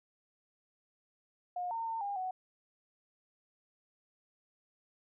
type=tone with pitch steps; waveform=sine; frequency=716 / 912 / 905 / 806 / 744 Hz; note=F5 / A#5 / A5 / G5 / F#5; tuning=+43 / -38 / +48 / +48 / +9 cents; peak=-34 dBFS; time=1.56-2.31 s; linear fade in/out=5 ms; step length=150 ms; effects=none